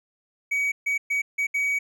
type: tone bursts at uneven times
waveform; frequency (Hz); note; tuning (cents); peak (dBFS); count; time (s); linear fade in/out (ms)
triangle; 2263; C#7; +35; -20; 5; 0.51-0.72 / 0.86-0.98 / 1.1-1.22 / 1.38-1.47 / 1.54-1.79; 10
effects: none